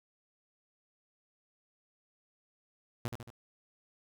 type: tone with echo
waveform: sawtooth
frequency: 118.5 Hz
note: A#2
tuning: 29 cents sharp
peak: -29 dBFS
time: 3.05-3.08 s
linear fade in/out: 0 ms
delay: 74 ms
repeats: 3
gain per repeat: -5 dB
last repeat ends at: 3.302 s
effects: none